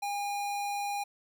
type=tone; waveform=square; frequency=812 Hz; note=G#5; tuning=39 cents flat; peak=-32 dBFS; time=0.02-1.04 s; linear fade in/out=10 ms; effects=none